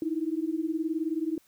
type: beating tone pair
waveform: sine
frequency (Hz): 310.7 / 329.7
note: D#4 / E4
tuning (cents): -2 / 0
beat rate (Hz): 19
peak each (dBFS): -30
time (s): 0.02-1.38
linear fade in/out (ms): 2
effects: white hiss -64 dBFS RMS until 1.47 s